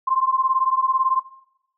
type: beating tone pair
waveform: sine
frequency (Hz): 1044 / 1062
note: C6 / C6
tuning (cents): -4 / +25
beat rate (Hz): 18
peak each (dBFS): -20 / -20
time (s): 0.07-1.2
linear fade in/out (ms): 10
effects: noise-tail reverb RT60 0.8 s tail -19 dB re dry